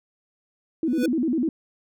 sine tone with vibrato, 282.3 Hz, C#4, 32 cents sharp, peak -20 dBFS, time 0.83-1.49 s, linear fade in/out 2 ms, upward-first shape square, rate 10 Hz, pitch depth 240 cents each way
square tone with exponential growth, 493.9 Hz, B4, in tune, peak -22 dBFS, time 0.86-1.06 s, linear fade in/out 5 ms, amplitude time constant 43 ms
effects none

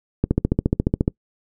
click train, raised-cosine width 3 ms, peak -4 dBFS, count 13, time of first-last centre 0.24-1.079 s, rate 14.3 Hz, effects noise-tail reverb RT60 0.1 s tail -25 dB re dry

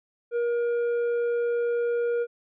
triangle tone with tanh clipping, 474.5 Hz, A#4, 31 cents sharp, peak -24 dBFS, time 0.31-2.27 s, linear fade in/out 50 ms, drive 10 dB, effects none

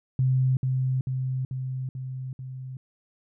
sine tone with echo, 130 Hz, C3, 11 cents flat, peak -19 dBFS, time 0.19-0.57 s, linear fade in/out 2 ms, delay 440 ms, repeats 5, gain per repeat -3 dB, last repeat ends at 2.77 s, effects none

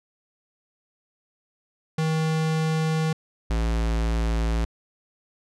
square tone pair in turn, 158.7 / 56.11 Hz, D#3 / A1, +35 / +35 cents, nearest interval octave + tritone, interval 1800 cents, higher first, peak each -22 dBFS, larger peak neither, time 1.98-3.13 / 3.5-4.65 s, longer neither, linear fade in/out 5 ms, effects low-pass 8000 Hz 12 dB/octave

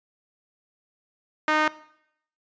sawtooth tone with band-pass filter, 307.7 Hz, D#4, 19 cents flat, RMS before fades -22 dBFS, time 1.48-1.68 s, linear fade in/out 2 ms, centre 1500 Hz, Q 1.5, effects noise-tail reverb RT60 0.7 s tail -18 dB re dry + resampled to 16000 Hz

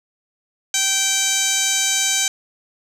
15% pulse tone with band-pass filter, 777 Hz, G5, 16 cents flat, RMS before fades -19 dBFS, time 0.74-2.28 s, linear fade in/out 2 ms, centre 5800 Hz, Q 4.2, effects none

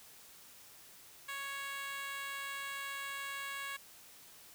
10% pulse tone with high-pass filter, 554.4 Hz, C#5, in tune, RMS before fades -42 dBFS, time 1.28-3.77 s, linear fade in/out 10 ms, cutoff 1300 Hz, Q 1.6, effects white hiss -57 dBFS RMS until 4.54 s

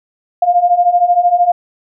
sine beating tone pair, 696 / 709 Hz, F5 / F5, -6 / +26 cents, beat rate 13 Hz, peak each -13 / -10 dBFS, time 0.42-1.52 s, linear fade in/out 5 ms, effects none

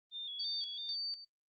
sine tone with vibrato, 3486 Hz, A7, 17 cents flat, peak -40 dBFS, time 0.11-0.96 s, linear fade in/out 50 ms, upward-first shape square, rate 3 Hz, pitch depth 61 cents each way
sine tone with tremolo, 4590 Hz, D8, 40 cents flat, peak -36 dBFS, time 0.39-1.25 s, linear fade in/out 10 ms, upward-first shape square, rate 2 Hz, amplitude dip 75%
effects noise-tail reverb RT60 0.1 s tail -18 dB re dry + Opus 32 kbps

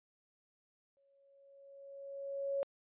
sine tone with exponential growth, 554.4 Hz, C#5, in tune, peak -31 dBFS, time 0.97-2.63 s, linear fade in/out 0 ms, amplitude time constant 360 ms, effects resampled to 8000 Hz

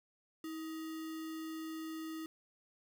sine tone with sample-and-hold, 320 Hz, D#4, 49 cents sharp, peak -40 dBFS, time 0.44-2.26 s, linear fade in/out 2 ms, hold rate 1575 Hz, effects none

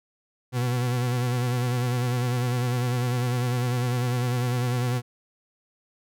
40% pulse tone with vibrato, 123.47 Hz, B2, in tune, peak -22 dBFS, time 0.52-5.02 s, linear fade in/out 50 ms, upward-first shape sine, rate 10 Hz, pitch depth 47 cents each way, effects none

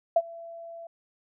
sine tone with ADSR envelope, 671 Hz, E5, 31 cents sharp, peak -15 dBFS, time 0.16-0.87 s, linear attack 5 ms, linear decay 47 ms, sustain -24 dB, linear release 4 ms, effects none

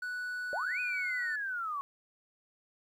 triangle tone, 1480 Hz, F#6, in tune, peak -33 dBFS, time 0.02-1.36 s, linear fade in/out 5 ms
sine linear two-way sweep, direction up then down, 528 to 2515 to 1092 Hz, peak -33 dBFS, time 0.53-1.81 s, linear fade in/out 0 ms, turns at 0.8 s
effects 11-bit

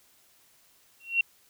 sine tone with exponential growth, 2736 Hz, F7, 36 cents flat, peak -17 dBFS, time 1-1.21 s, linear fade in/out 5 ms, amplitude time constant 45 ms, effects white hiss -62 dBFS RMS until 1.49 s

